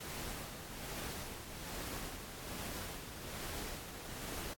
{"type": "noise with tremolo", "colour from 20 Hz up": "pink", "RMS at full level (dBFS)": -43, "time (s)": [0, 4.54], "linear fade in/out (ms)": 10, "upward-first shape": "sine", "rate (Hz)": 1.2, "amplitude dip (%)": 50, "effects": ["AAC 64 kbps"]}